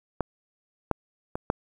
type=clicks; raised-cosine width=1 ms; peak=-11 / -8 / -16 / -8 dBFS; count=4; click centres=0.207 / 0.913 / 1.355 / 1.501 s; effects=8-bit